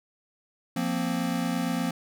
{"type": "chord", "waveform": "square", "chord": "F suspended fourth", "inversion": "none", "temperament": "equal", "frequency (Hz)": [174.61, 233.1, 261.6], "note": ["F3", "Bb3", "C4"], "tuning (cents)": [0, 0, 0], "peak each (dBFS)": -31, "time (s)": [0.76, 1.91], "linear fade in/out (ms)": 5, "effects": []}